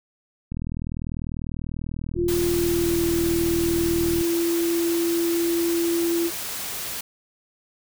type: click train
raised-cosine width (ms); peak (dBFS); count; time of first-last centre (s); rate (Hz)
5; -18; 149; 0.52-4.211; 40.1
type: tone with pitch glide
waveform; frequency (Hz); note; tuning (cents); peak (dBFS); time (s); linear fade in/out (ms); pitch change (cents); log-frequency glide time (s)
sine; 349.2 to 338.9; F4 to E4; 0 to +48; -20; 2.15-6.31; 50; -52; 2.37-3.13
type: noise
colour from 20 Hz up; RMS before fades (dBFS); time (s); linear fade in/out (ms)
white; -31; 2.28-7.01; 5
effects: none